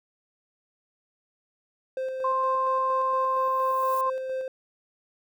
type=tone with tremolo; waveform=triangle; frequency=522 Hz; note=C5; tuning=4 cents flat; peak=-25 dBFS; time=1.97-4.48 s; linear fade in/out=2 ms; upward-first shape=square; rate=4.3 Hz; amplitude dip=30%
type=tone; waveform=sine; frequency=1052 Hz; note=C6; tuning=9 cents sharp; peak=-23 dBFS; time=2.24-4.1 s; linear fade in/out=5 ms
type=noise with exponential growth; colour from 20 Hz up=violet; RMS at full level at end=-40 dBFS; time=2.95-4.01 s; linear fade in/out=1 ms; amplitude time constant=230 ms
effects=none